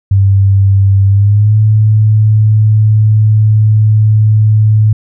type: tone with pitch glide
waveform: sine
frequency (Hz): 98.2 to 107.71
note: G2 to A2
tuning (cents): +4 to -36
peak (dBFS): -4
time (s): 0.11-4.93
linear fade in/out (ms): 5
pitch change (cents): +160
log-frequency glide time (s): 1.06-1.57
effects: none